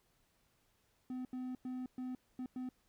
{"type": "tone bursts at uneven times", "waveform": "triangle", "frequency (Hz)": 254, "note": "B3", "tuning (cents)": 49, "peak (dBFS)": -37, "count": 6, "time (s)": [[1.1, 1.25], [1.33, 1.55], [1.65, 1.86], [1.98, 2.15], [2.39, 2.46], [2.56, 2.69]], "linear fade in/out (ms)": 2, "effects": ["pink hiss -75 dBFS RMS until 2.88 s"]}